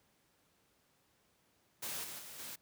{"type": "noise with level steps", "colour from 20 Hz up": "white", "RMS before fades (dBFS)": [-41, -46, -50, -46], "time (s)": [1.82, 2.56], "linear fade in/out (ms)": 10, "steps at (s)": [2.03, 2.18, 2.38], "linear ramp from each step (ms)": 20, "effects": ["pink hiss -73 dBFS RMS until 2.61 s", "high-pass 80 Hz 12 dB/octave"]}